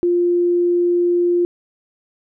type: tone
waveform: sine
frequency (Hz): 350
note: F4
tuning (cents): +4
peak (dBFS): -13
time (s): 0.03-1.45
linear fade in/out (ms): 0
effects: none